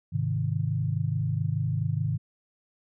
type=chord; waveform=sine; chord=Ab major; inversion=none; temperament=equal; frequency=103.83 / 130.81 / 155.56 Hz; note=Ab2 / C3 / Eb3; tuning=0 / 0 / 0 cents; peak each=-29 dBFS; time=0.12-2.18 s; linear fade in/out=20 ms; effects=none